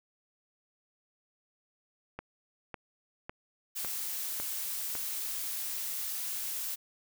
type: click train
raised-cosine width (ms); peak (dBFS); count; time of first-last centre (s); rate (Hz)
0.5; -24; 6; 2.19-4.952; 1.81
type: noise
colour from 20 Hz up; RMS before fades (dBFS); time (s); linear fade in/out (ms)
blue; -36; 3.75-6.76; 20
effects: none